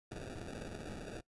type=noise with sample-and-hold; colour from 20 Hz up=blue; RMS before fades=-45 dBFS; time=0.11-1.21 s; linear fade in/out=10 ms; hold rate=1050 Hz; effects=noise-tail reverb RT60 0.1 s tail -19 dB re dry + resampled to 24000 Hz